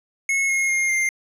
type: tone with pitch steps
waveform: square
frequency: 2182 / 2156 / 2130 / 2104 Hz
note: C#7 / C#7 / C7 / C7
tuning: -28 / -49 / +30 / +9 cents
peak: -19 dBFS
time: 0.29-1.09 s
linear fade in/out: 2 ms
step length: 200 ms
effects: low-pass 11000 Hz 12 dB/octave